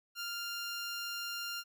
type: tone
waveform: 15% pulse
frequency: 1396.9 Hz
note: F6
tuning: in tune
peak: -31 dBFS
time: 0.15-1.64 s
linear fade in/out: 50 ms
effects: none